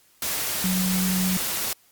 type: tone in noise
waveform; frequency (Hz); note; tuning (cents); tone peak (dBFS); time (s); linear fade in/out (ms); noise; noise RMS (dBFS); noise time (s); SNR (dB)
sine; 185; F#3; 0; -22; 0.64-1.37; 2; white; -27; 0.22-1.73; +2
effects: white hiss -59 dBFS RMS until 1.91 s + Opus 48 kbps